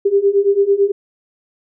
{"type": "beating tone pair", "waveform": "sine", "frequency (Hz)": [393.8, 402.8], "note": ["G4", "G4"], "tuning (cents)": [8, 47], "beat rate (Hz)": 9, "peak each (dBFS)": [-15, -13], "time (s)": [0.05, 0.92], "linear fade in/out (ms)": 10, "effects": []}